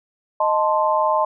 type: chord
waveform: sine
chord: A diminished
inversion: second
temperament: equal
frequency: 622.3 / 880 / 1046.5 Hz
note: Eb5 / A5 / C6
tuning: 0 / 0 / 0 cents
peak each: -20 dBFS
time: 0.4-1.25 s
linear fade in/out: 5 ms
effects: none